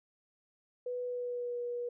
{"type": "tone with pitch glide", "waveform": "sine", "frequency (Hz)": [493.9, 482.9], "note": ["B4", "B4"], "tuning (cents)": [0, -39], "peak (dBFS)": -34, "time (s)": [0.86, 1.89], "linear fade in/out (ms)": 5, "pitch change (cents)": -39, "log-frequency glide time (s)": [1.04, 1.59], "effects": []}